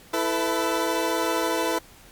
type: chord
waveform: 20% pulse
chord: E suspended fourth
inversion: none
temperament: equal with one note detuned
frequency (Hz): 329.6 / 440 / 500.8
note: E4 / A4 / B4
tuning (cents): 0 / 0 / +24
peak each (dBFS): -21 / -23 / -22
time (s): 0.13-1.79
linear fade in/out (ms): 10
effects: pink hiss -50 dBFS RMS until 2.11 s + MP3 96 kbps